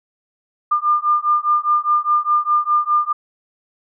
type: beating tone pair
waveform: sine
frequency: 1200 / 1204.9 Hz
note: D6 / D6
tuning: +37 / +44 cents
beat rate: 4.9 Hz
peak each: -17 dBFS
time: 0.71-3.13 s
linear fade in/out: 10 ms
effects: none